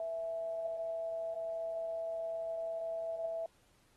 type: tone with amplitude modulation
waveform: sine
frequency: 659.3 Hz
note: E5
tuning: in tune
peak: -34 dBFS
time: 0-3.46 s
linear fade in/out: 2 ms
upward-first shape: sine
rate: 183 Hz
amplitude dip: 30%
effects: pink hiss -70 dBFS RMS until 3.96 s + AAC 32 kbps